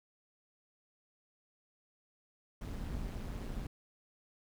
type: noise with amplitude modulation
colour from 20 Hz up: brown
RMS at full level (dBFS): -37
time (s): 2.61-3.67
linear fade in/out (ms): 5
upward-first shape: sine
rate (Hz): 185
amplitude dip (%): 70
effects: none